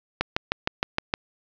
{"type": "click train", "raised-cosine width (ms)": 0.3, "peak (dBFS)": -6, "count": 7, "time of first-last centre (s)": [0.21, 1.139], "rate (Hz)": 6.46, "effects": ["resampled to 16000 Hz", "7-bit"]}